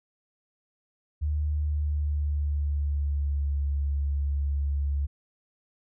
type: tone with pitch glide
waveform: sine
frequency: 75 to 70.79 Hz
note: D2 to C#2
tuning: +37 to +37 cents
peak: -24 dBFS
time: 1.21-5.07 s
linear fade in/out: 20 ms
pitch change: -100 cents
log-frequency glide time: 1.49-3.58 s
effects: none